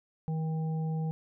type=harmonic tone; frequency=159 Hz; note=D#3; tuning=38 cents sharp; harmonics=1 / 3 / 5; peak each=-29 / -44 / -45 dBFS; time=0.28-1.11 s; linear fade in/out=0 ms; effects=none